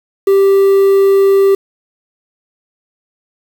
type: tone with quantisation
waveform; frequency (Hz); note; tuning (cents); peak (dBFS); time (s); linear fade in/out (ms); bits
triangle; 392; G4; 0; -4; 0.27-1.55; 5; 5
effects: none